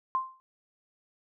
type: tone with exponential decay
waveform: sine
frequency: 1046.5 Hz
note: C6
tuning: in tune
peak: -22 dBFS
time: 0.15-0.4 s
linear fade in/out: 0 ms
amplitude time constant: 53 ms
effects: none